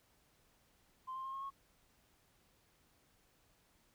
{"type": "tone with pitch steps", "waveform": "sine", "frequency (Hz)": [1041, 1054.3, 1067.8, 1081.5, 1095.3], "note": ["C6", "C6", "C6", "C#6", "C#6"], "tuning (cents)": [-9, 13, 35, -43, -21], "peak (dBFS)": -40, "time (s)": [1.07, 1.505], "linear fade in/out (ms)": 20, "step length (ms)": 87, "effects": ["tanh soft clip ceiling -37 dBFS", "pink hiss -72 dBFS RMS until 3.94 s"]}